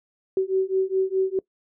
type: beating tone pair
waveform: sine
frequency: 377.9 / 382.7 Hz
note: F#4 / G4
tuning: +37 / -42 cents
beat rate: 4.8 Hz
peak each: -23 dBFS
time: 0.37-1.39 s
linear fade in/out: 2 ms
effects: noise-tail reverb RT60 0.1 s tail -22 dB re dry